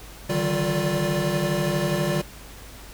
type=tone cluster; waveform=square; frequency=146.2 / 158.4 / 190.9 / 353.2 / 583 Hz; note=D3 / D#3 / G3 / F4 / D5; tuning=-7 / +31 / -46 / +20 / -13 cents; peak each=-29 dBFS; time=0.29-2.22 s; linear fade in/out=10 ms; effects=added 50 Hz sine -44 dBFS peak until 2.93 s + pink hiss -44 dBFS RMS until 2.93 s